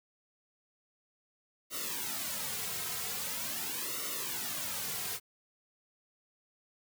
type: noise with flanger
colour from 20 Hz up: white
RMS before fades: -37 dBFS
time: 1.7-5.2 s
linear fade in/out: 50 ms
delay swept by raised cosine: 1.2 to 3.5 ms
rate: 0.43 Hz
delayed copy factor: -0.95
effects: none